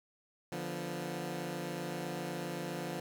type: chord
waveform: 15% pulse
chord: B diminished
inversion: first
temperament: equal with one note detuned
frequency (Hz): 146.83 / 174.61 / 245.1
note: D3 / F3 / B3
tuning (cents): 0 / 0 / -13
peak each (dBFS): -36 / -33 / -39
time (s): 0.52-3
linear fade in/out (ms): 2
effects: none